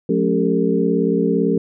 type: tone cluster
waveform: sine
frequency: 177.3 / 215 / 278.2 / 394.7 / 452.7 Hz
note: F3 / A3 / C#4 / G4 / A4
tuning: +26 / -40 / +6 / +12 / +49 cents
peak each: -21 dBFS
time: 0.09-1.58 s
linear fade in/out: 5 ms
effects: none